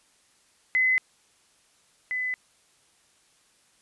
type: tone pair in turn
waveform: sine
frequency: 2031 / 2009 Hz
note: B6 / B6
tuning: +48 / +29 cents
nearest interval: unison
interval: 19 cents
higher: first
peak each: -19 / -26 dBFS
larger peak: first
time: 0.75-0.98 / 2.11-2.34 s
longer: neither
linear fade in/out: 0 ms
effects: white hiss -63 dBFS RMS until 3.81 s + resampled to 24000 Hz